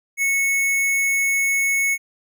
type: tone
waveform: square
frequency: 2203 Hz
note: C#7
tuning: 11 cents flat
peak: -18 dBFS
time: 0.17-1.98 s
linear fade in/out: 50 ms
effects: none